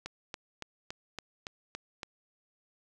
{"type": "click train", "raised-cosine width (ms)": 0.2, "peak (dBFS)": -21, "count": 8, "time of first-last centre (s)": [0.06, 2.032], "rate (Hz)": 3.55, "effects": []}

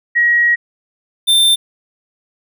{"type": "tone pair in turn", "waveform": ["sine", "square"], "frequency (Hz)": [1900, 3580], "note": ["A#6", "A7"], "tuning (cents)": [33, 29], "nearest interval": "major seventh", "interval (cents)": 1096, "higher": "second", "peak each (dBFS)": -9, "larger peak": "neither", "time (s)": [[0.15, 0.56], [1.27, 1.56]], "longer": "first", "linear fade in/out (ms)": 20, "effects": []}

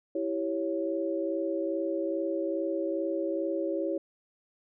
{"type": "chord", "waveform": "sine", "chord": "C# diminished", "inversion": "first", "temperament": "equal", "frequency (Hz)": [329.6, 392, 554.4], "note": ["E4", "G4", "C#5"], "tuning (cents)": [0, 0, 0], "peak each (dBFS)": [-31, -34, -32], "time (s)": [0.15, 3.98], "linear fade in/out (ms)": 5, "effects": []}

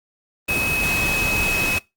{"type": "tone in noise", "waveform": "sine", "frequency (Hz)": 2555, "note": "D#7", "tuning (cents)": 45, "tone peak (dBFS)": -20, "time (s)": [0.48, 1.79], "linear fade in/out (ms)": 10, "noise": "pink", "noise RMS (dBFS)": -25, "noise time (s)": [0.48, 1.79], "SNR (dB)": 2, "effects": ["noise-tail reverb RT60 0.2 s tail -21 dB re dry", "Opus 32 kbps"]}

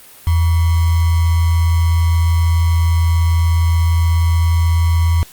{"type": "tone with sample-and-hold", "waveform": "sine", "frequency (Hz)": 83.4, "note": "E2", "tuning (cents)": 21, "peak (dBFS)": -10, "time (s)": [0.27, 5.23], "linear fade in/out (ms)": 0, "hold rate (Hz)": 1050, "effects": ["white hiss -41 dBFS RMS until 5.32 s", "Opus 32 kbps"]}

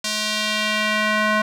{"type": "tone with band-pass filter sweep", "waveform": "square", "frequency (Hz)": 213.6, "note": "G#3", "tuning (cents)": 49, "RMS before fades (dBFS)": -21, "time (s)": [0.04, 1.42], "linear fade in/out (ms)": 5, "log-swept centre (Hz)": [5200, 1400], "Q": 1.2, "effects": ["8-bit"]}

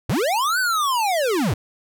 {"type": "linear two-way sweep", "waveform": "square", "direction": "up then down", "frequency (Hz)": [77.5, 1547, 77.5], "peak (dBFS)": -19, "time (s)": [0.09, 1.54], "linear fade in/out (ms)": 5, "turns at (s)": 0.59, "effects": []}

